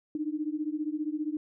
sine beating tone pair, 298.5 / 313.5 Hz, D4 / D#4, +28 / +13 cents, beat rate 15 Hz, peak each -32 / -33 dBFS, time 0.15-1.37 s, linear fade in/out 2 ms, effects none

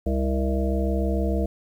harmonic tone with a mistuned harmonic, 66.6 Hz, C2, 31 cents sharp, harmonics 1 / 3 / 5 / 7 / 9 / 10, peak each -23 / -28 / -30 / -31 / -33 / -33 dBFS, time 0.06-1.46 s, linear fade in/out 5 ms, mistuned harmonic 5, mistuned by -41 cents, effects 9-bit

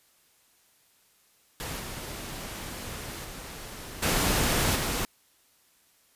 pink noise with level steps, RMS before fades -35 / -38 / -41 / -25 / -29 dBFS, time 1.6-5.05 s, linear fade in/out 0 ms, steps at 1.79 / 3.24 / 4.02 / 4.75 s, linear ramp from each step 10 ms, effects white hiss -64 dBFS RMS until 6.15 s + resampled to 32000 Hz

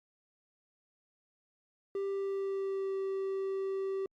triangle tone with pitch glide, 394 to 387 Hz, G4 to G4, +9 to -22 cents, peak -30 dBFS, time 1.95-4.06 s, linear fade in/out 2 ms, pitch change -31 cents, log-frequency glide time 2.06-2.96 s, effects Opus 48 kbps

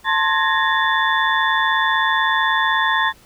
sine tone cluster, 888 / 1057 / 1685 / 1841 / 3497 Hz, A5 / C6 / G#6 / A#6 / A7, +16 / +17 / +25 / -22 / -11 cents, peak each -22 / -20 / -22 / -20 / -25 dBFS, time 0.04-3.13 s, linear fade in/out 50 ms, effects pink hiss -50 dBFS RMS until 3.25 s

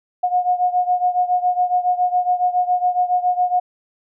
sine beating tone pair, 720 / 727.2 Hz, F#5 / F#5, -47 / -30 cents, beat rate 7.2 Hz, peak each -17 / -20 dBFS, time 0.23-3.6 s, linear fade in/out 10 ms, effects none

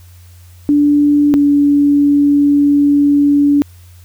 sine tone pair in turn, 291.2 / 287.2 Hz, D4 / D4, -15 / -39 cents, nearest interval unison, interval 24 cents, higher first, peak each -7 dBFS, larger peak neither, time 0.69-1.34 / 1.34-3.62 s, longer second, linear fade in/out 0 ms, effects added 88 Hz sine -37 dBFS peak until 4.04 s + white hiss -49 dBFS RMS until 4.04 s

